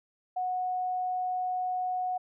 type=tone; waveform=sine; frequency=734 Hz; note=F#5; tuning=14 cents flat; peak=-28 dBFS; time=0.36-2.18 s; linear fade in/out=10 ms; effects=none